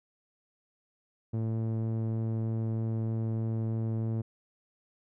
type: tone with low-pass filter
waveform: sawtooth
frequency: 112.1 Hz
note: A2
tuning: 33 cents sharp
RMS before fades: -31 dBFS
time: 1.33-4.22 s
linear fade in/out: 10 ms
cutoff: 400 Hz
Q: 0.59
effects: none